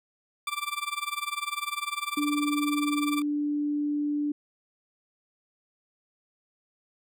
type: tone with tremolo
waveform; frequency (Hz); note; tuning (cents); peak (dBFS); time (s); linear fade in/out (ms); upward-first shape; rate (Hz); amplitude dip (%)
20% pulse; 1174; D6; -1; -22; 0.47-3.22; 2; sine; 20; 90
type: tone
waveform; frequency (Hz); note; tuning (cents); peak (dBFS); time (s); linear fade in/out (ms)
sine; 293.7; D4; 0; -25; 2.17-4.32; 5
effects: none